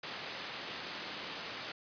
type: band-pass noise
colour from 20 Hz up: white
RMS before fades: -43 dBFS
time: 0.03-1.72 s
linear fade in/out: 5 ms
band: 140 to 4200 Hz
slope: 12 dB/octave
effects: resampled to 11025 Hz